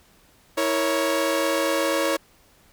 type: chord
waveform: sawtooth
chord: A# diminished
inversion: second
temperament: equal with one note detuned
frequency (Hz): 325.5 / 466.2 / 554.4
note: E4 / A#4 / C#5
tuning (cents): -22 / 0 / 0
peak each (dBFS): -22 / -25 / -19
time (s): 0.57-2.17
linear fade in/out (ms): 10
effects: pink hiss -57 dBFS RMS until 2.72 s